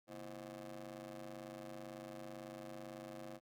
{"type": "ring-modulated tone", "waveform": "20% pulse", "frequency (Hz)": 98, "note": "G2", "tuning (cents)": 0, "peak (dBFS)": -40, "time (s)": [0.07, 3.4], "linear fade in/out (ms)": 50, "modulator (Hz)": 428, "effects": ["high-pass 60 Hz 12 dB/octave"]}